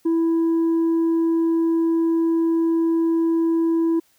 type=tone with tanh clipping; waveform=triangle; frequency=330.1 Hz; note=E4; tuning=2 cents sharp; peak=-17 dBFS; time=0.05-4 s; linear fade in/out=10 ms; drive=7 dB; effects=white hiss -61 dBFS RMS until 4.18 s